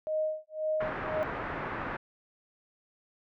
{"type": "tone with tremolo", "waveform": "sine", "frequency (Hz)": 622.3, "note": "D#5", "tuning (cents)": 0, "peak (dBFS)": -26, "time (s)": [0.07, 1.23], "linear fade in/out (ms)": 0, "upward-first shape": "sine", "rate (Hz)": 1.9, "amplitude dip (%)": 100}
{"type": "low-pass noise", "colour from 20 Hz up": "white", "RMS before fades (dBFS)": -36, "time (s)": [0.8, 1.97], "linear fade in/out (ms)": 10, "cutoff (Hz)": 1700, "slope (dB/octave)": 24}
{"effects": []}